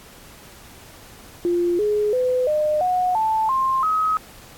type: tone with pitch steps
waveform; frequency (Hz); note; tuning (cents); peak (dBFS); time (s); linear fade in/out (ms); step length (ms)
sine; 348.5 / 419.3 / 504.4 / 606.8 / 730 / 878.2 / 1056.5 / 1270.9; F4 / G#4 / B4 / D#5 / F#5 / A5 / C6 / D#6; -4 / +17 / +36 / -44 / -24 / -4 / +16 / +36; -17; 1.45-4.17; 0; 340
effects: pink hiss -45 dBFS RMS until 4.57 s + AAC 64 kbps

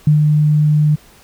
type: tone with ADSR envelope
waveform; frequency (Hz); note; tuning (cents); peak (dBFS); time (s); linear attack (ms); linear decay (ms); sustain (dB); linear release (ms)
sine; 150.8; D3; +46; -6; 0.07-0.96; 3; 110; -3; 16
effects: pink hiss -46 dBFS RMS until 1.23 s

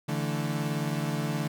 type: chord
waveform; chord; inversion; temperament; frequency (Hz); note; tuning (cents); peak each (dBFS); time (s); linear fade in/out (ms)
35% pulse; D suspended second; none; equal with one note detuned; 145.99 / 164.81 / 220; D3 / E3 / A3; -10 / 0 / 0; -29 / -31 / -33; 0.08-1.48; 10
effects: none

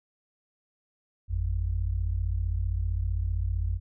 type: tone pair together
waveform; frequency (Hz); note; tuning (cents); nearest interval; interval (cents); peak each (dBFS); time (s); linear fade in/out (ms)
sine; 51.88 / 87.31; G#1 / F2; -1 / 0; major sixth; 901; -28; 1.28-3.8; 50
effects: none

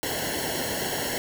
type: noise with comb filter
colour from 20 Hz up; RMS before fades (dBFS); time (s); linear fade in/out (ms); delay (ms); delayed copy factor
pink; -29; 0.03-1.18; 0; 0.82; -0.95
effects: none

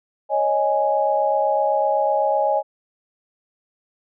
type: chord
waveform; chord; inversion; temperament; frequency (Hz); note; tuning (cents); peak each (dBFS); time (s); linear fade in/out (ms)
sine; C# suspended second; none; equal; 554.4 / 622.3 / 830.6; C#5 / D#5 / G#5; 0 / 0 / 0; -22 / -21 / -20; 0.29-2.63; 50
effects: none

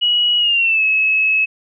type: tone with pitch glide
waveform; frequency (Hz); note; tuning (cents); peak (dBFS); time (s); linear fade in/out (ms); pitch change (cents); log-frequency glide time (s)
sine; 2914 to 2581; F#7 to E7; -27 to -37; -12; 0.01-1.46; 20; -210; 0.39-0.83
effects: none

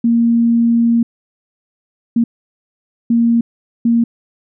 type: tone bursts at uneven times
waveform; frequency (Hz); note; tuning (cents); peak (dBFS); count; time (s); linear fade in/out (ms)
sine; 233.1; A#3; 0; -9; 4; 0.04-1.03 / 2.16-2.24 / 3.1-3.41 / 3.85-4.04; 5
effects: none

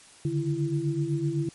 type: tone cluster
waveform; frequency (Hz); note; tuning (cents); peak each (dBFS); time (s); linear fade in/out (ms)
sine; 141.9 / 149.8 / 335.1; C#3 / D3 / E4; +41 / +35 / +29; -29; 0.25-1.49; 2
effects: white hiss -52 dBFS RMS until 1.54 s + MP3 48 kbps

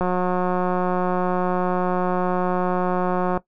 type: click train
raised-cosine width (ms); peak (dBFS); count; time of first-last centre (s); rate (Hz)
1; -9; 610; 0.01-3.375; 181
effects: noise-tail reverb RT60 0.1 s tail -17 dB re dry

